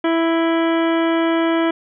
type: harmonic tone with a mistuned harmonic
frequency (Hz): 330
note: E4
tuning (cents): +2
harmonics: 1 / 2 / 3 / 4 / 5 / 6 / 7 / 9 / 10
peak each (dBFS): -16 / -22 / -26 / -28 / -30 / -32 / -33 / -35 / -36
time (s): 0.04-1.71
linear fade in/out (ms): 5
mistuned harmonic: 7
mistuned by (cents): +17
effects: none